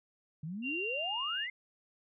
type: exponential sweep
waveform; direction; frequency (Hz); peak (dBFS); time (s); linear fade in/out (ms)
sine; up; 146.83 to 2139; -37; 0.43-1.5; 5
type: tone with pitch glide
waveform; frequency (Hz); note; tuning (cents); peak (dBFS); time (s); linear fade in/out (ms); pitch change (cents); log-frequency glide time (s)
sine; 2769 to 2829; F7 to F7; -15 to +22; -34; 0.62-1.48; 50; +37; 0.95-1.15
effects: none